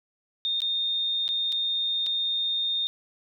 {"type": "tone with dropouts", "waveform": "sine", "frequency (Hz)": 3658, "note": "A#7", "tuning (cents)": -33, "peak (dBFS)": -24, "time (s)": [0.45, 2.87], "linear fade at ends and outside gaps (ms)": 0, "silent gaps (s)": [[0.604, 0.619], [1.279, 1.289], [1.521, 1.525], [2.063, 2.067]], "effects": ["11-bit"]}